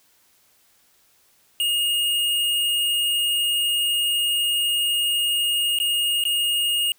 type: tone with dropouts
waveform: square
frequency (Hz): 2852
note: F7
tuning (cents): +36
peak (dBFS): -20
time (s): 1.6-6.92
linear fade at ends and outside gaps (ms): 1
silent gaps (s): 5.788-5.8 / 6.239-6.252
effects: white hiss -60 dBFS RMS until 6.98 s